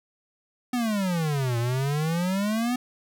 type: exponential two-way sweep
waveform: square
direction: down then up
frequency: 253.1 to 115.6 to 253.1 Hz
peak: -24 dBFS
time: 0.73-2.76 s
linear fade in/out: 5 ms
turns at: 1.58 s
effects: none